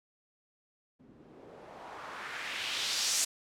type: noise with low-pass filter sweep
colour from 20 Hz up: blue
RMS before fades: -37 dBFS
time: 0.99-3.25 s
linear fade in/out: 10 ms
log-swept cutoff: 210 to 7500 Hz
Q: 1.6
effects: none